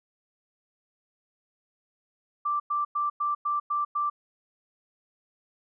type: tone bursts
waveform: sine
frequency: 1174.7 Hz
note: D6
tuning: in tune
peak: -24 dBFS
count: 7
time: 2.45-4.1 s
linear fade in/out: 10 ms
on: 150 ms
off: 100 ms
effects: none